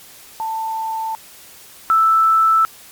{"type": "tone pair in turn", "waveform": "sine", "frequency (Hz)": [889, 1319.2], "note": ["A5", "E6"], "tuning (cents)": [18, 1], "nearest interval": "perfect fifth", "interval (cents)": 683, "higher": "second", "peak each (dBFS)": [-20, -10], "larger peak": "second", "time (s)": [[0.4, 1.15], [1.9, 2.65]], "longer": "neither", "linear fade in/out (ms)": 0, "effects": ["white hiss -42 dBFS RMS until 2.91 s", "MP3 96 kbps"]}